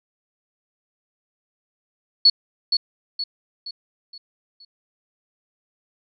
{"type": "tone with echo", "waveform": "sine", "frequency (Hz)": 4398, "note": "C#8", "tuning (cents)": -14, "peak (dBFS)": -9, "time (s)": [2.25, 2.3], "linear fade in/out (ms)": 5, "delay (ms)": 470, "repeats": 5, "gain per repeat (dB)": -7, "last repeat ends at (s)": 4.65, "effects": []}